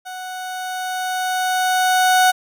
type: tone with level ramp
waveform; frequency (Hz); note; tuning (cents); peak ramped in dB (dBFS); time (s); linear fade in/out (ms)
30% pulse; 740; F#5; 0; -27 to -8; 0.05-2.32; 20
effects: none